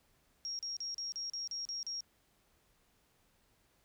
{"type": "tone bursts", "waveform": "sine", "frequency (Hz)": 5588, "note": "F8", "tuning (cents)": 0, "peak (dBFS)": -37, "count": 9, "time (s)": [0.45, 2.006], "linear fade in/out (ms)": 0, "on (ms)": 140, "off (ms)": 37, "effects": ["pink hiss -72 dBFS RMS until 3.84 s"]}